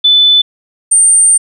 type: tone pair in turn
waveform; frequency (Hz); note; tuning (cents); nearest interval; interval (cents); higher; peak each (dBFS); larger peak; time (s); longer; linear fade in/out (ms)
sine; 3500 / 8819; A7 / C#9; -10 / -10; octave + major third; 1600; second; -4; neither; 0.04-0.42 / 0.91-1.38; second; 10
effects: none